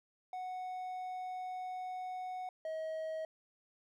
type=tone pair in turn; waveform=triangle; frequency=738 / 635.6 Hz; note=F#5 / D#5; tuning=-5 / +37 cents; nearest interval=minor third; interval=258 cents; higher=first; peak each=-37 / -35 dBFS; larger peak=second; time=0.33-2.49 / 2.65-3.25 s; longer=first; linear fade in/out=2 ms; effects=none